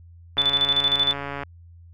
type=click train; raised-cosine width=0.5 ms; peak=-16 dBFS; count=151; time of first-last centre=0.37-1.434 s; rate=141 Hz
type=tone with tremolo; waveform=sine; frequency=3500 Hz; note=A7; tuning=10 cents flat; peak=-16 dBFS; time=0.38-1.13 s; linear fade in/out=2 ms; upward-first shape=square; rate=13 Hz; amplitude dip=65%
effects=added 85 Hz sine -44 dBFS peak until 1.93 s